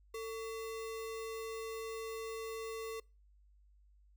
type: tone with sample-and-hold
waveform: sine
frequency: 447.3 Hz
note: A4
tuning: 28 cents sharp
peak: -39 dBFS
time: 0.14-3 s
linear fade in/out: 5 ms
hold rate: 1575 Hz
effects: noise-tail reverb RT60 0.3 s tail -24 dB re dry + added 50 Hz sine -62 dBFS peak until 4.16 s